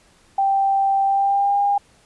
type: tone with pitch glide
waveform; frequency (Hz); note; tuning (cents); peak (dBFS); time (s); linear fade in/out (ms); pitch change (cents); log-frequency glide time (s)
sine; 784 to 807.4; G5 to G#5; 0 to -49; -15; 0.38-1.78; 5; +51; 1.05-1.6
effects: pink hiss -55 dBFS RMS until 2.05 s + resampled to 24000 Hz